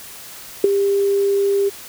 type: tone with ADSR envelope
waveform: sine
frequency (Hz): 398.2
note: G4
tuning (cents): +27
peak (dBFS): -5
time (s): 0.64-1.7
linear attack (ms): 3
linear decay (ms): 13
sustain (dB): -9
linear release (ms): 21
effects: white hiss -37 dBFS RMS until 1.88 s